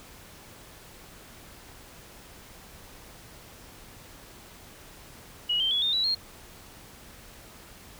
sine tone with pitch steps, 2908 / 3135 / 3379 / 3643 / 3927 / 4233 Hz, F#7 / G7 / G#7 / A#7 / B7 / C8, -31 / -1 / +29 / -41 / -11 / +19 cents, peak -23 dBFS, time 5.49-6.15 s, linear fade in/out 10 ms, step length 110 ms, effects pink hiss -49 dBFS RMS until 7.99 s

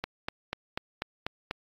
click train, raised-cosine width 0.3 ms, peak -15 dBFS, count 7, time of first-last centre 0.04-1.511 s, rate 4.08 Hz, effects AAC 32 kbps

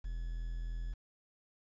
triangle tone with quantisation, 41.65 Hz, E1, 19 cents sharp, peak -34 dBFS, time 0.04-0.94 s, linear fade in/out 10 ms, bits 10, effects resampled to 16000 Hz

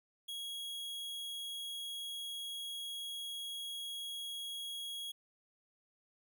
45% pulse tone, 3313 Hz, G#7, 5 cents flat, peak -40 dBFS, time 0.28-5.12 s, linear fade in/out 10 ms, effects none

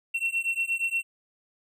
triangle beating tone pair, 2712 / 2720.5 Hz, E7 / F7, +49 / -46 cents, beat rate 8.5 Hz, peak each -27 / -27 dBFS, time 0.14-1.03 s, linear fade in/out 10 ms, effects none

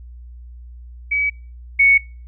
sine tone pair in turn, 2278 / 2220 Hz, C#7 / C#7, +47 / +2 cents, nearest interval unison, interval 45 cents, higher first, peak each -16 / -9 dBFS, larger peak second, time 1.11-1.3 / 1.79-1.98 s, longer neither, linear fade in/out 10 ms, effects noise-tail reverb RT60 0.4 s tail -26 dB re dry + added 60 Hz sine -35 dBFS peak until 2.27 s

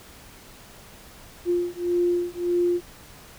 sine beating tone pair, 350 / 351.7 Hz, F4 / F4, +4 / +12 cents, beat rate 1.7 Hz, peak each -24 dBFS, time 1.45-2.81 s, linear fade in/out 50 ms, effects pink hiss -47 dBFS RMS until 3.38 s

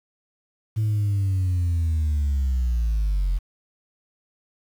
sine linear sweep, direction down, 110 to 42.49 Hz, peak -17 dBFS, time 0.76-3.39 s, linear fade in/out 20 ms, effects tanh soft clip ceiling -18 dBFS + 8-bit

